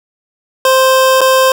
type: tone with dropouts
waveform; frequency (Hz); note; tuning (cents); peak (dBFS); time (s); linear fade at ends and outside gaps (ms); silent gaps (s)
25% pulse; 523.3; C5; 0; -3; 0.65-1.52; 2; 1.208-1.214
effects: none